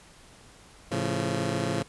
15% pulse chord, A augmented, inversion none, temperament just, 110 / 137.5 / 171.88 Hz, A2 / C#3 / E#3, 0 / -14 / -27 cents, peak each -25 dBFS, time 0.91-1.83 s, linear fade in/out 10 ms, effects pink hiss -53 dBFS RMS until 1.88 s + resampled to 24000 Hz

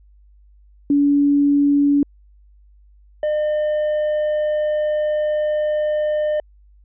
sine / triangle tone pair in turn, 285.6 / 605.2 Hz, D4 / D#5, -48 / -48 cents, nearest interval octave + minor second, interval 1300 cents, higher second, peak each -12 / -15 dBFS, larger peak first, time 0.9-2.03 / 3.23-6.4 s, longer second, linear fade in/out 2 ms, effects added 50 Hz sine -47 dBFS peak until 6.84 s + resampled to 8000 Hz

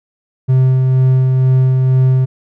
triangle tone with tremolo, 130 Hz, C3, 11 cents flat, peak -5 dBFS, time 0.48-2.26 s, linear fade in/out 20 ms, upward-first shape sine, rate 2.1 Hz, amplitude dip 25%, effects none

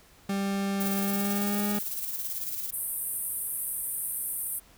40% pulse tone with pitch glide, 197.3 to 205.8 Hz, G3 to G#3, +11 to -16 cents, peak -26 dBFS, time 0.29-1.79 s, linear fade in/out 5 ms, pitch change +73 cents, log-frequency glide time 0.96-1.67 s
violet noise with tremolo, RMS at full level -32 dBFS, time 0.8-2.71 s, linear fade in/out 10 ms, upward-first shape square, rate 18 Hz, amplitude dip 40%
pink band-pass noise, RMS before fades -33 dBFS, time 2.72-4.6 s, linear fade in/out 20 ms, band 8700 to 15000 Hz, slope 96 dB/octave
effects pink hiss -57 dBFS RMS until 4.77 s

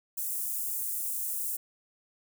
white high-pass noise, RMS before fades -33 dBFS, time 0.17-1.57 s, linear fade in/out 10 ms, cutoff 8400 Hz, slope 24 dB/octave, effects none

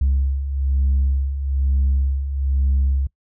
sine beating tone pair, 67 / 68.1 Hz, C2 / C#2, +42 / -30 cents, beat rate 1.1 Hz, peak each -22 / -16 dBFS, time 0.01-3.07 s, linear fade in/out 5 ms, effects noise-tail reverb RT60 0.1 s tail -24 dB re dry + tanh soft clip ceiling -12 dBFS

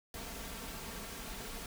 pink noise with comb filter, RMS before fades -44 dBFS, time 0.14-1.66 s, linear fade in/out 2 ms, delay 4.4 ms, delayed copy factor +0.55, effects none

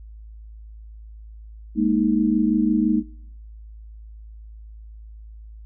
sine chord, Ab suspended second, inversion none, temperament just, 207.7 / 233.6 / 311.5 Hz, Ab3 / Bb3 / Eb4, 0 / +4 / +2 cents, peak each -21 dBFS, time 1.75-3.03 s, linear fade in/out 50 ms, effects noise-tail reverb RT60 0.8 s tail -24 dB re dry + added 54 Hz sine -38 dBFS peak until 5.65 s

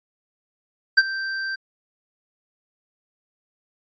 square tone with ADSR envelope, 1565 Hz, G6, 3 cents flat, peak -9 dBFS, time 0.97-1.56 s, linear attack 12 ms, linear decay 38 ms, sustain -17 dB, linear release 14 ms, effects resampled to 16000 Hz

